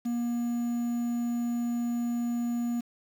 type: tone with quantisation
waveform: triangle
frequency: 238.1 Hz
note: A#3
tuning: 37 cents sharp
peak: -25 dBFS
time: 0.05-2.81 s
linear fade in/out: 10 ms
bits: 8
effects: none